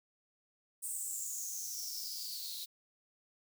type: noise with high-pass filter sweep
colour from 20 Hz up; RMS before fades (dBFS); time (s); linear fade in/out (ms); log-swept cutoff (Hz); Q
blue; -41; 0.82-2.66; 20; 8600 to 3900; 8.3
effects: none